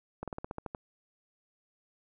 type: slowing click train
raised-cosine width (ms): 1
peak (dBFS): -23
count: 9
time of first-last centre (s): 0.23-0.748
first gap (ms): 47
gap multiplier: 1.09
effects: none